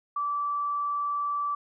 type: tone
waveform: sine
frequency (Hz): 1160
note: D6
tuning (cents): -22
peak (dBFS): -26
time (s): 0.16-1.55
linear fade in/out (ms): 5
effects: none